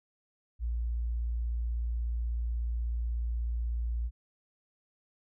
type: tone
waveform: sine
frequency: 58.2 Hz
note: A#1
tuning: 2 cents flat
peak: -29 dBFS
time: 0.59-4.11 s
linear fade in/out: 50 ms
effects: none